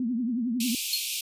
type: tone with vibrato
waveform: sine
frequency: 239.4 Hz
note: A#3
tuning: 46 cents sharp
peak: -25 dBFS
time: 0-0.75 s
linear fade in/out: 2 ms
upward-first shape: triangle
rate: 11 Hz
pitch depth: 170 cents each way
type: high-pass noise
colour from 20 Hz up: pink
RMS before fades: -31 dBFS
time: 0.6-1.21 s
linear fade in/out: 5 ms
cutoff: 2400 Hz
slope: 96 dB/octave
type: tone with exponential decay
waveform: square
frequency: 4259 Hz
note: C8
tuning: 30 cents sharp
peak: -22 dBFS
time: 0.93-1.1 s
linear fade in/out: 1 ms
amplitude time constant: 35 ms
effects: resampled to 32000 Hz